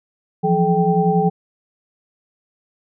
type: tone cluster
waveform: sine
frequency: 168.2 / 178.9 / 427.9 / 782 Hz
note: E3 / F3 / A4 / G5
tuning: +35 / +42 / -48 / -4 cents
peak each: -19 dBFS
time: 0.43-1.3 s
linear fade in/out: 20 ms
effects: none